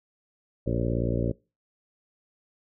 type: harmonic tone with a mistuned harmonic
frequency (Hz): 58.27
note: A#1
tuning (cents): 0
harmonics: 1 / 2 / 3 / 4 / 5 / 6 / 7 / 8 / 9 / 10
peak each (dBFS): -31 / -29 / -33 / -33 / -34 / -34 / -37 / -36 / -35 / -40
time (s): 0.66-1.32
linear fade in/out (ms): 10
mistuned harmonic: 9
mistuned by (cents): +45
effects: noise-tail reverb RT60 0.3 s tail -24 dB re dry